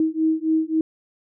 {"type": "beating tone pair", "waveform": "sine", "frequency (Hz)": [316.3, 320], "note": ["D#4", "D#4"], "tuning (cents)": [29, 49], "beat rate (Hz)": 3.7, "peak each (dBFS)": -21, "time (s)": [0, 0.81], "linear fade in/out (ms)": 2, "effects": []}